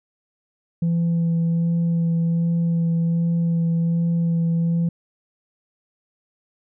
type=tone with vibrato; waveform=sine; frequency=167.8 Hz; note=E3; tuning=31 cents sharp; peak=-15 dBFS; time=0.82-4.89 s; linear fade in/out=5 ms; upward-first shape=sine; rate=1.3 Hz; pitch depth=12 cents each way; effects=tanh soft clip ceiling -16 dBFS